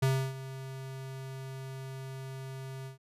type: tone with ADSR envelope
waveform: square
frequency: 133.1 Hz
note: C3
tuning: 30 cents sharp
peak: -24 dBFS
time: 0.02-2.98 s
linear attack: 10 ms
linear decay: 300 ms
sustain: -16 dB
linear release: 120 ms
effects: resampled to 32000 Hz